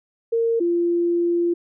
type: tone pair in turn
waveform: sine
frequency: 459.8 / 344.5 Hz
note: A#4 / F4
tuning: -24 / -24 cents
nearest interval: perfect fourth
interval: 500 cents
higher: first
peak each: -17 dBFS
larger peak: neither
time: 0.32-0.6 / 0.6-1.54 s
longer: second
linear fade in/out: 10 ms
effects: none